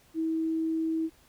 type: tone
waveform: sine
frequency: 322.6 Hz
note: E4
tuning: 37 cents flat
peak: -26 dBFS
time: 0.14-1.1 s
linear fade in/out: 50 ms
effects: pink hiss -61 dBFS RMS until 1.28 s